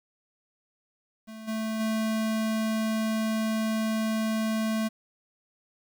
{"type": "tone with level steps", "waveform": "square", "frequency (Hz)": 220, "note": "A3", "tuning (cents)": 0, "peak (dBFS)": [-40, -29, -26], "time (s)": [1.27, 4.89], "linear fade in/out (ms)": 20, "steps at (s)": [1.47, 1.79], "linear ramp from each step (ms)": 20, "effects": ["10-bit"]}